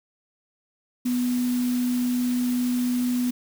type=tone in noise; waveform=sine; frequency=246.9 Hz; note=B3; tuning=in tune; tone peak=-21 dBFS; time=1.05-3.31 s; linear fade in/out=10 ms; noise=white; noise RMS=-38 dBFS; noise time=1.05-3.31 s; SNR=+14 dB; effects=none